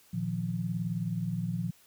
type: chord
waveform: sine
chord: Bb suspended fourth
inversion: none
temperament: equal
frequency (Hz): 116.54 / 155.56 / 174.61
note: Bb2 / Eb3 / F3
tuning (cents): 0 / 0 / 0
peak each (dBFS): -35 / -36 / -32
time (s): 0.13-1.71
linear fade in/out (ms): 10
effects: white hiss -61 dBFS RMS until 1.86 s